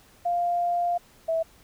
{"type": "tone pair in turn", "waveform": "sine", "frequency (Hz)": [698.5, 653.4], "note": ["F5", "E5"], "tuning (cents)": [0, -15], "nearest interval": "minor second", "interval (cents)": 115, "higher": "first", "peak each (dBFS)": -22, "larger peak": "neither", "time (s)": [[0.25, 0.98], [1.28, 1.43]], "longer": "first", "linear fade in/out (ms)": 10, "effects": ["pink hiss -56 dBFS RMS until 1.63 s"]}